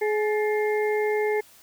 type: harmonic tone with a mistuned harmonic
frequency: 423.4 Hz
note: G#4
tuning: 33 cents sharp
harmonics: 1 / 2 / 4 / 5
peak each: -22 / -31 / -36 / -32 dBFS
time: 0.01-1.41 s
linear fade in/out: 10 ms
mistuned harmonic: 4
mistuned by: +63 cents
effects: white hiss -53 dBFS RMS until 1.62 s